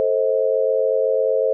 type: chord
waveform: sine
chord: A diminished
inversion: none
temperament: just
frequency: 440 / 528 / 633.6 Hz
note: A4 / C5 / Eb5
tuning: 0 / +16 / +31 cents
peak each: -21 / -18 / -23 dBFS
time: 0-1.53 s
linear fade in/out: 0 ms
effects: none